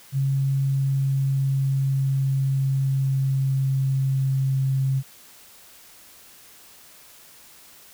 sine tone with pitch glide, 136.3 to 134.04 Hz, C#3 to C3, -29 to +42 cents, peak -19 dBFS, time 0.12-5.03 s, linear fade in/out 50 ms, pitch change -29 cents, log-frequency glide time 0.67-4.55 s, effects white hiss -49 dBFS RMS until 7.93 s

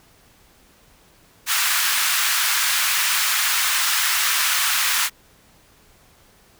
pink high-pass noise, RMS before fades -20 dBFS, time 1.46-5.1 s, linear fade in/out 50 ms, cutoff 1200 Hz, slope 24 dB/octave, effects pink hiss -54 dBFS RMS until 6.59 s

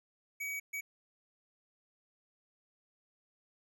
square tone bursts at uneven times, 2266 Hz, C#7, 37 cents sharp, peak -37 dBFS, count 2, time 0.4-0.6 / 0.73-0.81 s, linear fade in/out 10 ms, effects none

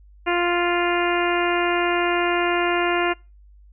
harmonic tone, 349.2 Hz, F4, in tune, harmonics 1 / 2 / 3 / 4 / 5 / 6 / 7 / 8, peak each -22 / -25 / -27 / -28 / -29 / -30 / -30 / -31 dBFS, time 0.26-3.14 s, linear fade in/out 20 ms, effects noise-tail reverb RT60 0.3 s tail -26 dB re dry + added 50 Hz sine -46 dBFS peak until 3.72 s

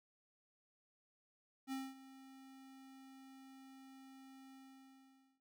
square tone with ADSR envelope, 266.5 Hz, C4, 32 cents sharp, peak -40 dBFS, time 1.67-5.41 s, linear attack 51 ms, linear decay 220 ms, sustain -17 dB, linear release 870 ms, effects none

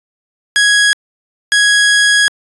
sawtooth tone pair in turn, 1661.2 / 1661.2 Hz, G#6 / G#6, 0 / 0 cents, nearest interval unison, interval 0 cents, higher neither, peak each -4 dBFS, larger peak neither, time 0.56-0.93 / 1.52-2.28 s, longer second, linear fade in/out 0 ms, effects resampled to 24000 Hz

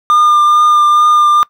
triangle tone with vibrato, 1204 Hz, D6, 43 cents sharp, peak -4 dBFS, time 0.1-1.43 s, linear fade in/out 0 ms, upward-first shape triangle, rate 2.3 Hz, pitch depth 16 cents each way, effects noise-tail reverb RT60 0.1 s tail -21 dB re dry

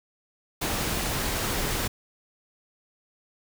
pink noise, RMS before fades -28 dBFS, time 0.61-1.88 s, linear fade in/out 10 ms, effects none

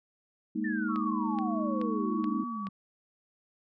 sine chord, Ab suspended second, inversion none, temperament equal with one note detuned, 207.7 / 233.1 / 313.1 Hz, Ab3 / Bb3 / Eb4, 0 / 0 / +11 cents, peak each -33 dBFS, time 0.55-2.44 s, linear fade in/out 10 ms
sine exponential sweep, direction down, 1821 to 189.9 Hz, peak -35 dBFS, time 0.64-2.69 s, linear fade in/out 5 ms
sine tone with pitch glide, 1119 to 1138.6 Hz, C#6 to C#6, +16 to +46 cents, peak -36 dBFS, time 0.88-2.69 s, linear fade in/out 20 ms, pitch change +30 cents, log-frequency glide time 2.14-2.45 s
click train, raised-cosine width 0.3 ms, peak -27 dBFS, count 5, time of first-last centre 0.96-2.669 s, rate 2.34 Hz
effects none

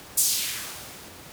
violet noise with band-pass filter sweep, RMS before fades -28 dBFS, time 0.17-1.09 s, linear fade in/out 10 ms, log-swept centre 8100 to 210 Hz, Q 1.4, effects pink hiss -44 dBFS RMS until 1.32 s + high-pass 80 Hz 12 dB/octave

